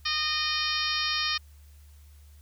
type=harmonic tone; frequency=614 Hz; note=D#5; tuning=23 cents flat; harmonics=2 / 3 / 4 / 5 / 6 / 7 / 8 / 9; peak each=-34 / -34 / -34 / -34 / -34 / -34 / -34 / -34 dBFS; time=0.05-1.38 s; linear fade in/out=10 ms; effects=added 73 Hz sine -49 dBFS peak until 2.41 s + white hiss -63 dBFS RMS until 2.41 s